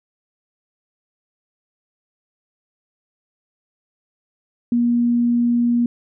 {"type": "tone", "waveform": "sine", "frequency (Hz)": 238.6, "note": "A#3", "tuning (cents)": 41, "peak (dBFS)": -14, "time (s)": [4.72, 5.86], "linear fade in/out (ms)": 2, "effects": []}